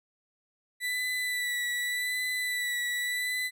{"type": "tone with vibrato", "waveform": "35% pulse", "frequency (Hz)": 1975.5, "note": "B6", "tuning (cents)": 0, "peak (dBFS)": -27, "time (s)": [0.8, 3.51], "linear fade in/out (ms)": 50, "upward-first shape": "sine", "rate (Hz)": 0.85, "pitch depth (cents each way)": 25, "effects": []}